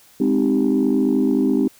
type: chord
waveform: sine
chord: Ab major seventh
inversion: none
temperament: equal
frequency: 207.7 / 261.6 / 311.1 / 392 Hz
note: Ab3 / C4 / Eb4 / G4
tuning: 0 / 0 / 0 / 0 cents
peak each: -21 / -17 / -20 / -22 dBFS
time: 0.2-1.68 s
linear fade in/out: 5 ms
effects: tanh soft clip ceiling -8 dBFS + white hiss -51 dBFS RMS until 1.79 s